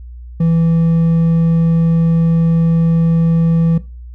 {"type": "tone with hard clipping", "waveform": "triangle", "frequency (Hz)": 165.5, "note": "E3", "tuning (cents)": 7, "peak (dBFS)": -11, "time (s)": [0.4, 3.78], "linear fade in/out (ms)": 5, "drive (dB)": 7, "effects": ["noise-tail reverb RT60 0.3 s tail -17 dB re dry", "added 60 Hz sine -29 dBFS peak until 4.14 s"]}